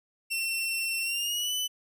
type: tone with pitch glide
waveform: sawtooth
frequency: 2705 to 3001 Hz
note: E7 to F#7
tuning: +44 to +24 cents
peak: -25 dBFS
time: 0.3-1.68 s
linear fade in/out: 20 ms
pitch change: +180 cents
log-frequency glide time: 1.02-1.54 s
effects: none